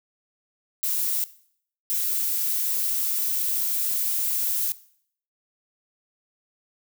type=noise bursts at uneven times; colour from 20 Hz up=violet; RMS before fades=-25 dBFS; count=2; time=0.83-1.24 / 1.9-4.72 s; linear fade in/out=0 ms; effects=noise-tail reverb RT60 0.6 s tail -18 dB re dry